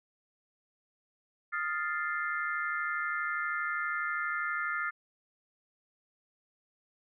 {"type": "chord", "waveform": "sine", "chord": "F dominant seventh", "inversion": "third", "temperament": "equal", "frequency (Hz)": [1244.5, 1396.9, 1760, 2093], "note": ["Eb6", "F6", "A6", "C7"], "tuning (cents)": [0, 0, 0, 0], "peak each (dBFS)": [-37, -34, -36, -39], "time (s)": [1.52, 4.91], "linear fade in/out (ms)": 20, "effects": []}